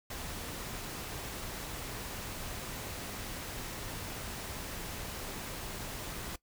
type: noise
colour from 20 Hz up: pink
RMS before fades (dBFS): -41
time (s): 0.1-6.36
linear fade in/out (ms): 5
effects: noise-tail reverb RT60 0.1 s tail -19 dB re dry